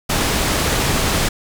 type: low-pass noise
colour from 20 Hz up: pink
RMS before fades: -18 dBFS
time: 0.09-1.29 s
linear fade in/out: 10 ms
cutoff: 11000 Hz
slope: 12 dB/octave
effects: none